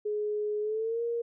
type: tone with pitch glide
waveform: sine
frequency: 420 to 468.7 Hz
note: G#4 to A#4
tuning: +19 to +9 cents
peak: -28 dBFS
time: 0.05-1.22 s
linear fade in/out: 10 ms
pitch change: +190 cents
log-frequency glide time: 0.61-1.02 s
effects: none